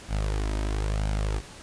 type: tone with flanger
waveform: sawtooth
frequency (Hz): 51.8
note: G#1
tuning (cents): -4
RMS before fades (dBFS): -27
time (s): 0.08-1.42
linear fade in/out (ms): 50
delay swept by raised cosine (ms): 1.3 to 3.2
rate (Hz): 1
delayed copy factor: +0.65
effects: pink hiss -45 dBFS RMS until 1.62 s + resampled to 22050 Hz